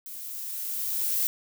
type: noise with level ramp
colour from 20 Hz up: violet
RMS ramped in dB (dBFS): -40 to -25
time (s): 0.06-1.27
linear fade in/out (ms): 0
effects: none